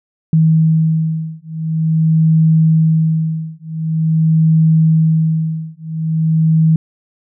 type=beating tone pair; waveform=sine; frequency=159.7 / 160.16 Hz; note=D#3 / E3; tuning=+45 / -50 cents; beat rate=0.46 Hz; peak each=-13 dBFS; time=0.33-6.76 s; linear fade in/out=2 ms; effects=none